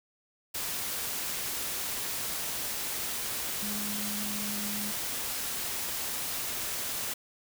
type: tone in noise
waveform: sine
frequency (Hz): 207.5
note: G#3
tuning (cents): -1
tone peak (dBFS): -37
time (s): 3.62-4.92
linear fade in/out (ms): 10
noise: white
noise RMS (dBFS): -34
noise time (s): 0.54-7.14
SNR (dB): -6
effects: none